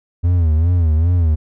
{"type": "tone with vibrato", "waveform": "triangle", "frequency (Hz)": 83, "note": "E2", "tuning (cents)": 12, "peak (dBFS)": -9, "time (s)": [0.23, 1.36], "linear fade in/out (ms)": 20, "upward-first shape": "sine", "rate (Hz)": 2.5, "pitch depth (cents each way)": 130, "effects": []}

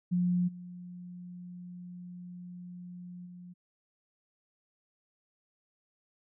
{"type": "tone with level steps", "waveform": "sine", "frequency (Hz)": 178, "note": "F3", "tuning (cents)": 33, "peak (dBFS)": [-25, -42, -45], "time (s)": [0.11, 3.54], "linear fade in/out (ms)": 20, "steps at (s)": [0.47, 3.25], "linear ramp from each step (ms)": 20, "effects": []}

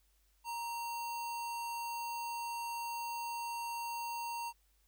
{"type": "tone with sample-and-hold", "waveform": "sine", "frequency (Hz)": 937, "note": "A#5", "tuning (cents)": 9, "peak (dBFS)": -37, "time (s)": [0.44, 4.53], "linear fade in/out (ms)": 50, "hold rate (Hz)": 3675, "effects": ["added 50 Hz sine -70 dBFS peak until 4.87 s", "white hiss -75 dBFS RMS until 4.87 s"]}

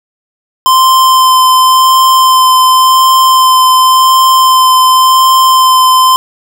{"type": "tone with vibrato", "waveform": "square", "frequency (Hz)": 1037, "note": "C6", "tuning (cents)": -16, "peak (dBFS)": -4, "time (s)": [0.66, 6.16], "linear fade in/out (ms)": 0, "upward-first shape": "sine", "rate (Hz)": 0.91, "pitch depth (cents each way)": 11, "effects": []}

